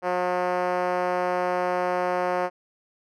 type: tone with band-pass filter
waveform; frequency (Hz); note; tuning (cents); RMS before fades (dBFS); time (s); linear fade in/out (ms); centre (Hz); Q
5% pulse; 180; F#3; -47; -25; 0.02-2.5; 50; 570; 1.4
effects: none